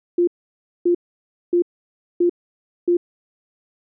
sine tone bursts, 349.2 Hz, F4, in tune, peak -13 dBFS, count 5, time 0.18-2.97 s, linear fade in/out 5 ms, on 94 ms, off 580 ms, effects none

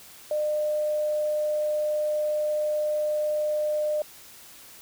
sine tone, 604 Hz, D5, 48 cents sharp, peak -23 dBFS, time 0.31-4.02 s, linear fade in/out 2 ms, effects white hiss -48 dBFS RMS until 4.81 s

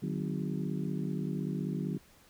harmonic tone with a mistuned harmonic, 50.3 Hz, G1, 45 cents sharp, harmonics 3 / 4 / 5 / 6 / 7 / 8, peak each -36 / -35 / -40 / -42 / -44 / -46 dBFS, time 0.02-1.98 s, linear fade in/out 10 ms, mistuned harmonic 4, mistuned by -130 cents, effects pink hiss -61 dBFS RMS until 2.29 s

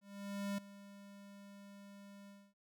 square tone with ADSR envelope, 200 Hz, G3, 35 cents sharp, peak -37 dBFS, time 0.01-2.54 s, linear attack 570 ms, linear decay 6 ms, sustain -17 dB, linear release 260 ms, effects none

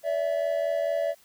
triangle tone pair together, 574.8 / 659.3 Hz, D5 / E5, -37 / 0 cents, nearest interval major second, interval 237 cents, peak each -25 dBFS, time 0.03-1.15 s, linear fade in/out 50 ms, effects white hiss -59 dBFS RMS until 1.24 s

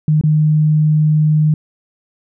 sine tone with dropouts, 153.3 Hz, D#3, 25 cents flat, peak -9 dBFS, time 0.08-1.54 s, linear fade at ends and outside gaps 2 ms, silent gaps 0.212-0.237 s, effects none

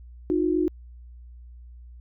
sine tone pair together, 310.4 / 358.8 Hz, D#4 / F4, -4 / +47 cents, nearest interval minor third, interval 251 cents, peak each -23 dBFS, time 0.3-0.68 s, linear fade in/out 0 ms, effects added 60 Hz sine -42 dBFS peak until 2 s

